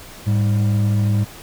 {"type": "tone pair together", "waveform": "triangle", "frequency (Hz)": [106.25, 200], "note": ["G#2", "G3"], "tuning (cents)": [40, 35], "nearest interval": "major seventh", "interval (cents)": 1095, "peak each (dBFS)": [-13, -21], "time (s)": [0.26, 1.25], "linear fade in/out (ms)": 20, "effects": ["pink hiss -39 dBFS RMS until 1.42 s"]}